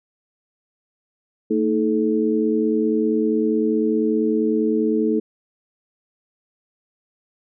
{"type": "tone cluster", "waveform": "sine", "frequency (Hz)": [225.9, 316, 431.4], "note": ["A3", "D#4", "A4"], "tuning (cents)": [46, 27, -34], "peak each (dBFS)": -21, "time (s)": [1.5, 5.2], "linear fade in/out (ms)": 10, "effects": []}